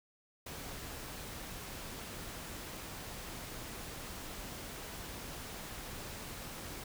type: noise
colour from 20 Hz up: pink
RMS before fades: -45 dBFS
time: 0.46-6.84 s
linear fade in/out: 5 ms
effects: none